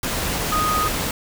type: tone in noise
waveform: sine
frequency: 1244.5 Hz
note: D#6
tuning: in tune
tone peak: -19 dBFS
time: 0.52-0.88 s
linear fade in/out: 2 ms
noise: pink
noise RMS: -24 dBFS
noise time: 0.03-1.11 s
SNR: +2 dB
effects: none